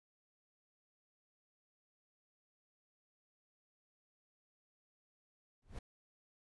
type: noise with exponential growth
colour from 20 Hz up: brown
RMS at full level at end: -38 dBFS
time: 5.62-5.79 s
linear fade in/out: 5 ms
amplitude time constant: 36 ms
effects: resampled to 24000 Hz